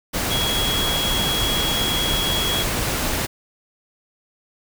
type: tone in noise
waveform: sine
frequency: 3322 Hz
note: G#7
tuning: in tune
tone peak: -22 dBFS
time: 0.3-2.64 s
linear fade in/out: 20 ms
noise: pink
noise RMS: -23 dBFS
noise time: 0.13-3.27 s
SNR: -2 dB
effects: none